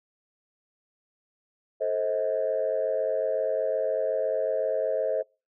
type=chord; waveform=sine; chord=A diminished; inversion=none; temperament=just; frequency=440 / 528 / 633.6 Hz; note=A4 / C5 / Eb5; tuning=0 / +16 / +31 cents; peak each=-30 / -27 / -27 dBFS; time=1.8-5.23 s; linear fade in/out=20 ms; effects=noise-tail reverb RT60 0.3 s tail -25 dB re dry + tanh soft clip ceiling -17 dBFS